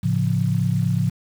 sine chord, A augmented, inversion none, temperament equal, 110 / 138.59 / 174.61 Hz, A2 / C#3 / E#3, 0 / 0 / 0 cents, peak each -22 dBFS, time 0.03-1.1 s, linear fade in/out 10 ms, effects 7-bit

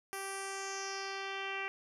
10% pulse tone with low-pass filter sweep, 390 Hz, G4, 9 cents flat, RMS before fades -40 dBFS, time 0.13-1.68 s, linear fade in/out 0 ms, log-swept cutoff 12000 to 2500 Hz, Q 3.4, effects none

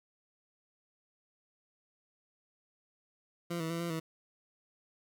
20% pulse tone with pitch steps, 171.4 / 162.1 / 167.7 / 170.7 / 161.6 Hz, F3 / E3 / E3 / F3 / E3, -32 / -29 / +30 / -39 / -34 cents, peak -29 dBFS, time 3.5-4 s, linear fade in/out 10 ms, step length 100 ms, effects none

